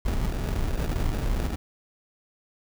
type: noise with sample-and-hold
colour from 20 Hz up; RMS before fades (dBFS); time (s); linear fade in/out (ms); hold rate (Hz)
brown; -26; 0.05-1.56; 10; 1050
effects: none